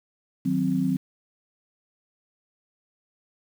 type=chord; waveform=sine; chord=C diminished; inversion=first; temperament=equal; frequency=155.56 / 185 / 261.6 Hz; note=Eb3 / Gb3 / C4; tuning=0 / 0 / 0 cents; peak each=-29 / -25 / -24 dBFS; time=0.45-0.97 s; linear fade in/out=10 ms; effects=8-bit